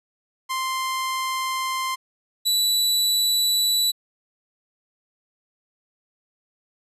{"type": "tone pair in turn", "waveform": "sawtooth", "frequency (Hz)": [1046.5, 3951], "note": ["C6", "B7"], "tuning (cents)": [0, 0], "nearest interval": "octave + major seventh", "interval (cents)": 2300, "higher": "second", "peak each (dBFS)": [-20, -15], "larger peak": "second", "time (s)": [[0.49, 1.96], [2.45, 3.92]], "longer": "neither", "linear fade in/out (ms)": 20, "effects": ["resampled to 32000 Hz"]}